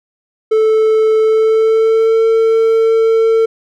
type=tone with pitch glide; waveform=triangle; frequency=438 to 449.5 Hz; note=A4 to A4; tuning=-8 to +37 cents; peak=-6 dBFS; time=0.51-3.46 s; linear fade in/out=10 ms; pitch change=+45 cents; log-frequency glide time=1.2-2.19 s; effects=none